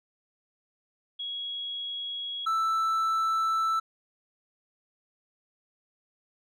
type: tone pair in turn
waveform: sine / triangle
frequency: 3323 / 1322.4 Hz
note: G#7 / E6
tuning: 0 / +5 cents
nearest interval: octave + major third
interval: 1595 cents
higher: first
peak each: -32 / -22 dBFS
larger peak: second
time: 1.19-2.46 / 2.46-3.8 s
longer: second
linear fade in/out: 10 ms
effects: none